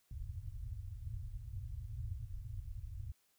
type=low-pass noise; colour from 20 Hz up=white; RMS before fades=-44 dBFS; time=0.11-3.12 s; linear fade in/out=2 ms; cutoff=120 Hz; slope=96 dB/octave; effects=white hiss -75 dBFS RMS until 3.38 s